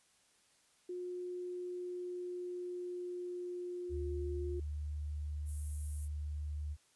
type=tone with pitch glide; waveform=sine; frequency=359.1 to 355.6 Hz; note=F4 to F4; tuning=+48 to +31 cents; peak=-39 dBFS; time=0.89-4.6 s; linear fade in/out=5 ms; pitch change=-17 cents; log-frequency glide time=1.16-3.88 s
type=tone; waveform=sine; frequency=74.5 Hz; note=D2; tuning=25 cents sharp; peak=-37 dBFS; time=3.89-6.77 s; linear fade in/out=50 ms
type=high-pass noise; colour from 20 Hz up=white; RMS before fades=-48 dBFS; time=5.45-6.09 s; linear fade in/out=50 ms; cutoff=9900 Hz; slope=24 dB/octave
effects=white hiss -70 dBFS RMS until 6.95 s + resampled to 24000 Hz